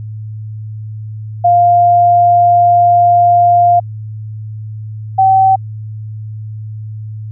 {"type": "tone pair in turn", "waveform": "sine", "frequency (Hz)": [700, 766.6], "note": ["F5", "G5"], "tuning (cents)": [4, -39], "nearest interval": "major second", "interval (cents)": 157, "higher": "second", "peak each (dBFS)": -5, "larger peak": "neither", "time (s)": [[1.44, 3.8], [5.18, 5.56]], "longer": "first", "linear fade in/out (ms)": 10, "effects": ["added 108 Hz sine -22 dBFS peak until 7.31 s"]}